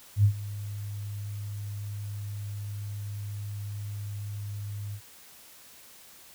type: tone with ADSR envelope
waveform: sine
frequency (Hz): 102.7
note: G#2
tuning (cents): -19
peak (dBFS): -15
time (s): 0.16-5.01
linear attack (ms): 80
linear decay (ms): 86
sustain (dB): -18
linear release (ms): 72
effects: white hiss -52 dBFS RMS until 6.34 s